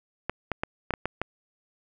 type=clicks; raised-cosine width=0.5 ms; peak=-12 dBFS; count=7; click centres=0.296 / 0.517 / 0.635 / 0.907 / 0.938 / 1.056 / 1.216 s; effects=none